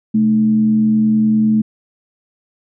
sine tone with frequency modulation, 217.3 Hz, A3, 21 cents flat, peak -10 dBFS, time 0.14-1.62 s, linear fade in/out 10 ms, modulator 89.4 Hz, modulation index 0.3, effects none

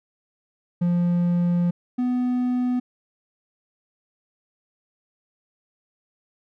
triangle tone pair in turn, 174.61 / 248.7 Hz, F3 / B3, 0 / +12 cents, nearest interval tritone, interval 612 cents, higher second, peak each -16 / -18 dBFS, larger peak first, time 0.81-1.71 / 1.98-2.8 s, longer first, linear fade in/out 10 ms, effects none

